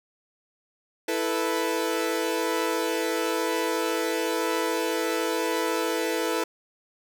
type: chord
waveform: sawtooth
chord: E suspended fourth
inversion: none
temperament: equal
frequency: 329.6 / 440 / 493.9 Hz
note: E4 / A4 / B4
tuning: 0 / 0 / 0 cents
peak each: -25 dBFS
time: 1.08-6.44 s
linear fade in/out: 5 ms
effects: none